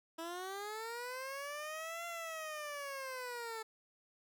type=linear two-way sweep; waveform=15% pulse; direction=up then down; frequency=323.1 to 688 to 437.1 Hz; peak=-35 dBFS; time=0.18-3.63 s; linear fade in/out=10 ms; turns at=2.06 s; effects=none